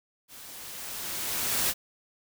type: noise with level ramp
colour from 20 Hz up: white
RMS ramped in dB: -47 to -25 dBFS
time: 0.28-1.74 s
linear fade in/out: 50 ms
effects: none